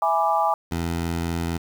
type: chord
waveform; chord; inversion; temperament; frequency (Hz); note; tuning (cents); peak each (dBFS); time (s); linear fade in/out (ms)
sine; E dominant seventh; none; equal; 659.3 / 830.6 / 987.8 / 1174.7; E5 / G#5 / B5 / D6; 0 / 0 / 0 / 0; -25 / -21 / -26 / -24; 0.02-0.54; 2
type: tone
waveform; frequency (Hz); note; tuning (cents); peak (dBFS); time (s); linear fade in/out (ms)
15% pulse; 84.2; E2; +37; -18; 0.71-1.58; 10
effects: 8-bit